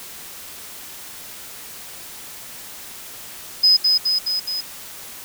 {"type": "tone with echo", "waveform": "sine", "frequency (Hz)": 5040, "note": "D#8", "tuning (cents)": 21, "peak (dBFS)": -10, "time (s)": [3.63, 3.77], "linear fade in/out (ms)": 10, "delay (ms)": 210, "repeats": 4, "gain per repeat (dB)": -3, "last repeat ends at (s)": 4.61, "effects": ["white hiss -37 dBFS RMS until 5.24 s"]}